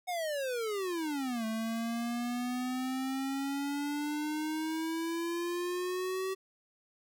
square exponential two-way sweep, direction down then up, 740 to 220 to 382.7 Hz, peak -33 dBFS, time 0.07-6.35 s, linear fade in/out 20 ms, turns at 1.45 s, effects none

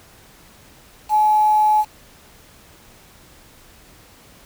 sine tone with quantisation, 852 Hz, G#5, 44 cents sharp, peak -12 dBFS, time 1.09-1.85 s, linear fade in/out 50 ms, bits 6, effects pink hiss -48 dBFS RMS until 4.45 s

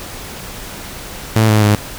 sawtooth tone with pitch steps, 110.2 / 107.19 / 104.26 Hz, A2 / A2 / G#2, +3 / -45 / +7 cents, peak -5 dBFS, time 1.36-1.75 s, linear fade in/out 0 ms, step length 130 ms, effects pink hiss -30 dBFS RMS until 1.98 s

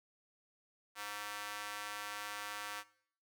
square tone with high-pass filter, 103.83 Hz, G#2, in tune, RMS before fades -44 dBFS, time 0.95-2.84 s, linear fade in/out 50 ms, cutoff 1200 Hz, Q 1.2, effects noise-tail reverb RT60 0.6 s tail -20 dB re dry

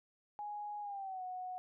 sine tone with pitch glide, 830.6 to 735.7 Hz, G#5 to F#5, 0 to -10 cents, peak -40 dBFS, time 0.39-1.58 s, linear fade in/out 0 ms, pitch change -210 cents, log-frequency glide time 0.81-1.23 s, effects none

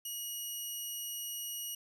10% pulse tone, 2900 Hz, F#7, 35 cents flat, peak -30 dBFS, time 0.05-1.75 s, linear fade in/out 5 ms, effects none

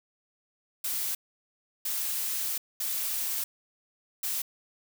blue noise bursts at uneven times, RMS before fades -31 dBFS, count 4, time 0.84-1.15 / 1.85-2.58 / 2.8-3.44 / 4.23-4.42 s, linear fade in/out 5 ms, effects none

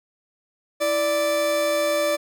40% pulse tone pair together, 329 / 586.2 Hz, E4 / D5, -3 / -3 cents, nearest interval minor seventh, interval 1000 cents, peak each -30 / -19 dBFS, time 0.8-2.17 s, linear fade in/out 20 ms, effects none

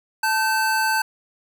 square tone pair together, 880 / 1541.5 Hz, A5 / G6, 0 / -29 cents, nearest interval minor seventh, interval 971 cents, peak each -22 dBFS, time 0.23-1.02 s, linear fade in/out 5 ms, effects none

